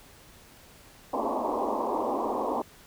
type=band-pass noise; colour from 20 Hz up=white; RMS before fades=-29 dBFS; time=1.13-2.62 s; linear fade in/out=5 ms; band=220 to 1100 Hz; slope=96 dB/octave; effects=pink hiss -53 dBFS RMS until 2.86 s